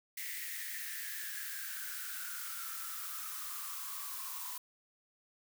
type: noise with high-pass filter sweep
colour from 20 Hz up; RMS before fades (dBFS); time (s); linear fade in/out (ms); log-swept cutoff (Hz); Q
blue; -42; 0.17-4.58; 5; 2000 to 1000; 10
effects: none